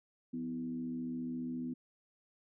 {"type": "tone with frequency modulation", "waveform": "sine", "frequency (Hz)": 250, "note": "B3", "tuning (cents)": 21, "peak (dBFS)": -36, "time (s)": [0.33, 1.74], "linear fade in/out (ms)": 10, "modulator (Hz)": 74.5, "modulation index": 0.63, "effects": []}